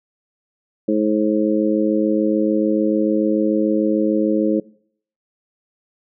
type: harmonic tone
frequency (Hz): 106.8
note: G#2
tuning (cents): +49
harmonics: 2 / 3 / 4 / 5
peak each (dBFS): -20 / -18 / -23 / -22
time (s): 0.88-4.6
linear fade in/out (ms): 5
effects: noise-tail reverb RT60 0.6 s tail -22 dB re dry